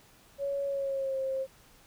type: tone with pitch glide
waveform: sine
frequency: 559 to 532.2 Hz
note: C#5 to C5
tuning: +14 to +29 cents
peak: -29 dBFS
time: 0.38-1.47 s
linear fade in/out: 50 ms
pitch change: -85 cents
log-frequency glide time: 0.65-1.18 s
effects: pink hiss -59 dBFS RMS until 1.86 s